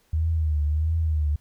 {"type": "tone with vibrato", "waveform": "sine", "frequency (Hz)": 77.78, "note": "D#2", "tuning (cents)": 0, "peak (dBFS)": -20, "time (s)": [0.13, 1.36], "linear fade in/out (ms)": 5, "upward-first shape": "triangle", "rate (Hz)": 1.5, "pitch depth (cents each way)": 100, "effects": ["pink hiss -64 dBFS RMS until 1.4 s"]}